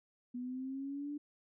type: linear sweep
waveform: sine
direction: up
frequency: 243.7 to 295.1 Hz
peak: -38 dBFS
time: 0.34-1.18 s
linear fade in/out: 10 ms
effects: none